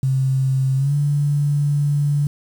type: tone with pitch glide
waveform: sine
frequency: 132.9 to 144.93 Hz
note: C3 to D3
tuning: +27 to -23 cents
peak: -15 dBFS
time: 0.03-2.27 s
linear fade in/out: 2 ms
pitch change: +150 cents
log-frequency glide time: 0.76-0.94 s
effects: 7-bit

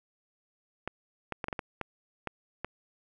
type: clicks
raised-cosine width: 0.5 ms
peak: -18 dBFS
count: 9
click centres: 0.876 / 1.323 / 1.442 / 1.484 / 1.528 / 1.592 / 1.813 / 2.273 / 2.646 s
effects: none

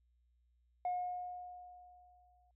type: tone with exponential decay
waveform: sine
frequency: 720 Hz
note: F#5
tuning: 47 cents flat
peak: -31 dBFS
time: 0.85-2.51 s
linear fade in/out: 2 ms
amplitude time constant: 360 ms
effects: tanh soft clip ceiling -31 dBFS + added 60 Hz sine -70 dBFS peak until 2.55 s

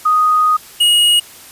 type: tone pair in turn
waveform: sine / square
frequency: 1244.5 / 2884 Hz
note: D#6 / F#7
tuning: 0 / -45 cents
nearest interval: octave + minor third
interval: 1455 cents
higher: second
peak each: -9 dBFS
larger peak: neither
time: 0.05-0.57 / 0.8-1.2 s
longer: first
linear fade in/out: 10 ms
effects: white hiss -38 dBFS RMS until 1.51 s + resampled to 32000 Hz

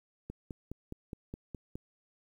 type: click train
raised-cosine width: 3 ms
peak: -27 dBFS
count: 8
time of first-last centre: 0.3-1.755 s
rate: 4.81 Hz
effects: 10-bit

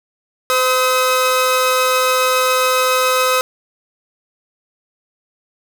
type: tone pair together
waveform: sawtooth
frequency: 512 / 1276.4 Hz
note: C5 / D#6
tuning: -38 / +44 cents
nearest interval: octave + major third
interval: 1582 cents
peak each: -12 dBFS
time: 0.5-3.41 s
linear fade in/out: 0 ms
effects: none

